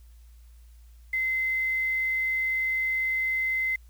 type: tone with quantisation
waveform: sine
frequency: 2061 Hz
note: C7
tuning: 27 cents flat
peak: -24 dBFS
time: 1.13-3.76 s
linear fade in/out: 5 ms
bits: 8
effects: added 58 Hz sine -48 dBFS peak until 3.89 s + white hiss -66 dBFS RMS until 3.89 s